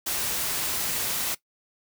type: noise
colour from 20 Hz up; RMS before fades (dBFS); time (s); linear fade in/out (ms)
white; -28; 0.06-1.35; 10
effects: noise-tail reverb RT60 0.1 s tail -18 dB re dry